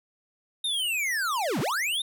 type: linear two-way sweep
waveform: square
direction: down then up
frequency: 3729 to 116.54 to 3729 Hz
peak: -26 dBFS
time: 0.64-2.02 s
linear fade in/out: 5 ms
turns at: 1.6 s
effects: none